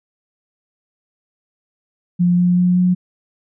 sine tone with pitch steps, 176.4 / 177.83 / 179.28 / 180.73 Hz, F3 / F3 / F3 / F#3, +18 / +32 / +46 / -40 cents, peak -11 dBFS, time 2.19-2.95 s, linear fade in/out 20 ms, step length 190 ms, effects none

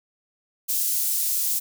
white high-pass noise, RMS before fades -24 dBFS, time 0.68-1.6 s, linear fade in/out 20 ms, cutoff 6800 Hz, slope 12 dB/octave, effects none

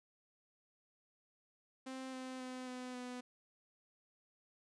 sawtooth tone with pitch steps, 261.8 / 258.5 / 255.2 / 252 / 248.8 Hz, C4 / C4 / C4 / B3 / B3, +1 / -21 / -43 / +35 / +13 cents, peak -40 dBFS, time 1.86-3.21 s, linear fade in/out 10 ms, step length 270 ms, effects resampled to 22050 Hz

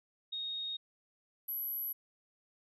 sine tone pair in turn, 3729 / 11764 Hz, A#7 / F#9, 0 / -11 cents, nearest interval octave + minor sixth, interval 1989 cents, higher second, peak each -36 / -35 dBFS, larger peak second, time 0.32-0.77 / 1.48-1.93 s, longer neither, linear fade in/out 10 ms, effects none

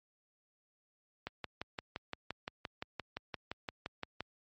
click train, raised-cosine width 0.3 ms, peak -22 dBFS, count 18, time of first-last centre 1.27-4.206 s, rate 5.79 Hz, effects high-pass 60 Hz 12 dB/octave + MP3 32 kbps

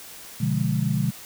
sine chord, B diminished seventh, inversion none, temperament equal, 123.47 / 146.83 / 174.61 / 207.7 Hz, B2 / D3 / F3 / Ab3, 0 / 0 / 0 / 0 cents, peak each -26 / -25 / -27 / -27 dBFS, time 0.4-1.11 s, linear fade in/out 10 ms, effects white hiss -42 dBFS RMS until 1.25 s

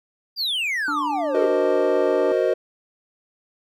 triangle exponential sweep, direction down, 4890 to 355.9 Hz, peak -20 dBFS, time 0.36-1.5 s, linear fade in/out 50 ms
harmonic tone, 294.5 Hz, D4, 5 cents sharp, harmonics 1 / 3 / 4, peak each -28 / -33 / -34 dBFS, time 0.88-2.32 s, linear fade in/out 2 ms
triangle chord, C half-diminished seventh, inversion second, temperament equal, 370 / 466.2 / 523.3 / 622.3 Hz, Gb4 / Bb4 / C5 / Eb5, 0 / 0 / 0 / 0 cents, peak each -21 dBFS, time 1.34-2.54 s, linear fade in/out 10 ms
effects none

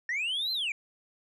sine linear two-way sweep, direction up then down, 1799 to 4186 to 2262 Hz, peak -26 dBFS, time 0.09-0.72 s, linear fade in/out 2 ms, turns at 0.52 s, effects tanh soft clip ceiling -27 dBFS

